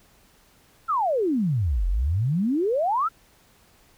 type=exponential two-way sweep; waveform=sine; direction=down then up; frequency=1396.9 to 41.33 to 1396.9 Hz; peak=-20 dBFS; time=0.88-3.09 s; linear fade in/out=20 ms; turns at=1.87 s; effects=pink hiss -58 dBFS RMS until 3.97 s